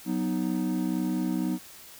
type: chord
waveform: triangle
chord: B major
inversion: second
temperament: equal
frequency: 185 / 246.9 / 311.1 Hz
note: F#3 / B3 / D#4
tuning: 0 / 0 / 0 cents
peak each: -28 dBFS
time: 0.05-1.59 s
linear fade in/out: 50 ms
effects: white hiss -48 dBFS RMS until 1.99 s